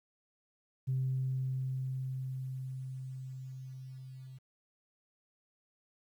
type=tone with level ramp; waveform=sine; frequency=130.8 Hz; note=C3; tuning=in tune; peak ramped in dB=-28 to -46 dBFS; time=0.87-4.39 s; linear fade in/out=20 ms; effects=tanh soft clip ceiling -25 dBFS + 11-bit

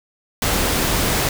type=noise; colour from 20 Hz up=pink; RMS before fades=-19 dBFS; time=0.42-1.29 s; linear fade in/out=2 ms; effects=none

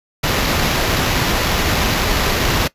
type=noise with sample-and-hold; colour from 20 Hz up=pink; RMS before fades=-17 dBFS; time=0.23-2.68 s; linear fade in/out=10 ms; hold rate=8820 Hz; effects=noise-tail reverb RT60 0.1 s tail -18 dB re dry + resampled to 32000 Hz

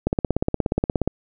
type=click train; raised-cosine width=2 ms; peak=-6 dBFS; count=18; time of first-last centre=0.07-1.076 s; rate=16.9 Hz; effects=none

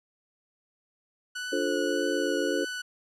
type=tone with vibrato; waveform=sawtooth; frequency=1480 Hz; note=F#6; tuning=in tune; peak=-29 dBFS; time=1.35-2.82 s; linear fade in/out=10 ms; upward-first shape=triangle; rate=1.7 Hz; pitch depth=17 cents each way
type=chord; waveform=sine; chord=D minor seventh; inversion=none; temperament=just; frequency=293.7 / 352.4 / 440.5 / 528.6 Hz; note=D4 / F4 / A4 / C5; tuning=0 / +16 / +2 / +18 cents; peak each=-31 dBFS; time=1.52-2.65 s; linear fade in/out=10 ms
effects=low-pass 9000 Hz 12 dB/octave

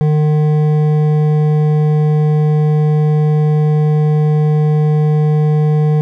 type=tone with hard clipping; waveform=triangle; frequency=151.7 Hz; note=D#3; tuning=44 cents flat; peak=-11 dBFS; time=0.01-6.01 s; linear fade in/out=0 ms; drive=13 dB; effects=none

